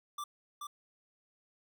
square tone with echo, 1174.7 Hz, D6, in tune, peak -38 dBFS, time 0.18-0.24 s, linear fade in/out 5 ms, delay 430 ms, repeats 1, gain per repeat -3 dB, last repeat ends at 0.67 s, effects none

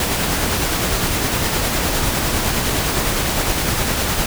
pink noise with tremolo, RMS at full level -18 dBFS, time 0-4.26 s, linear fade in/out 2 ms, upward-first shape sine, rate 9.8 Hz, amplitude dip 25%, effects none

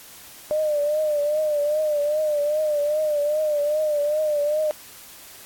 sine tone with vibrato, 600 Hz, D5, 37 cents sharp, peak -19 dBFS, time 0.51-4.71 s, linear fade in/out 0 ms, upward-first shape triangle, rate 2.5 Hz, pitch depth 72 cents each way, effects white hiss -44 dBFS RMS until 5.45 s + AAC 64 kbps

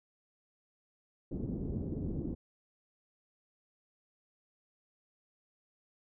white low-pass noise, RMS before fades -37 dBFS, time 1.31-2.35 s, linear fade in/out 10 ms, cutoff 320 Hz, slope 24 dB/octave, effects none

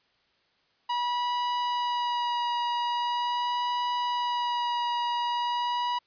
45% pulse tone with vibrato, 967 Hz, B5, 37 cents flat, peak -26 dBFS, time 0.89-5.99 s, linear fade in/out 10 ms, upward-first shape sine, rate 0.42 Hz, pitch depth 14 cents each way, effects white hiss -68 dBFS RMS until 6.06 s + resampled to 11025 Hz

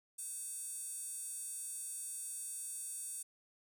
square tone with high-pass filter, 513 Hz, C5, 34 cents flat, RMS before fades -44 dBFS, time 0.18-3.23 s, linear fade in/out 10 ms, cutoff 8700 Hz, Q 6.6, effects none

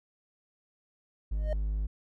triangle tone, 51.7 Hz, G#1, 7 cents flat, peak -26 dBFS, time 1.31-1.87 s, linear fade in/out 10 ms
triangle tone with exponential growth, 615 Hz, D#5, 20 cents flat, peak -27 dBFS, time 1.34-1.53 s, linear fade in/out 2 ms, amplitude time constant 41 ms
effects none

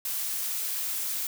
blue noise, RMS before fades -31 dBFS, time 0.05-1.27 s, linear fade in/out 2 ms, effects none

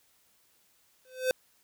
square tone with exponential growth, 513 Hz, C5, 34 cents flat, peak -22 dBFS, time 1.05-1.31 s, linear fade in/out 1 ms, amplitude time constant 56 ms, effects white hiss -67 dBFS RMS until 1.63 s

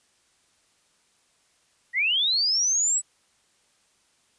sine linear sweep, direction up, 1864.7 to 7970 Hz, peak -20 dBFS, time 1.93-3.02 s, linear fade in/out 50 ms, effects white hiss -65 dBFS RMS until 4.38 s + resampled to 22050 Hz

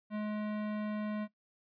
sine tone with hard clipping, 211.5 Hz, G#3, 32 cents sharp, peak -36 dBFS, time 0.1-1.28 s, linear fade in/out 50 ms, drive 18 dB, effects noise-tail reverb RT60 0.1 s tail -17 dB re dry + resampled to 11025 Hz

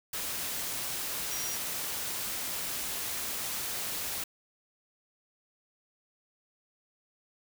sine tone in noise, 5740 Hz, F8, 47 cents sharp, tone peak -37 dBFS, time 1.31-1.56 s, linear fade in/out 5 ms, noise white, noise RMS -35 dBFS, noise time 0.13-4.24 s, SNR -5 dB, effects none

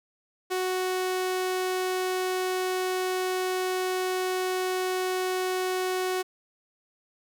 sawtooth tone, 370 Hz, F#4, in tune, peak -22 dBFS, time 0.5-6.23 s, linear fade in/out 20 ms, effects none

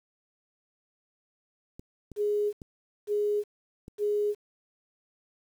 clicks, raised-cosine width 3 ms, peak -30 dBFS, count 4, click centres 1.795 / 2.117 / 2.618 / 3.881 s
sine tone bursts, 415.3 Hz, G#4, in tune, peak -24 dBFS, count 3, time 2.16-4.35 s, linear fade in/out 50 ms, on 370 ms, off 540 ms
effects 9-bit

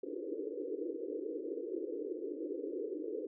white band-pass noise, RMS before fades -40 dBFS, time 0.03-3.27 s, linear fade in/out 5 ms, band 290 to 500 Hz, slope 96 dB/octave, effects none

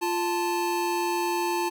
square tone pair together, 348.8 / 880 Hz, F4 / A5, -2 / 0 cents, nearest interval octave + major third, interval 1602 cents, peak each -28 dBFS, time 0.01-1.7 s, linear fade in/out 20 ms, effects none

